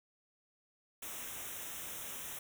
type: band-stop noise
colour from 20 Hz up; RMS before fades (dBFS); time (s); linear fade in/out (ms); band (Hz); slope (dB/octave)
white; -44; 1.02-2.39; 5; 3800 to 5500; 96
effects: none